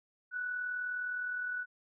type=tone with amplitude modulation; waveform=sine; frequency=1480 Hz; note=F#6; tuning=in tune; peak=-32 dBFS; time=0.31-1.66 s; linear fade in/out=50 ms; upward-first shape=sine; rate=39.8 Hz; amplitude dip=40%; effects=none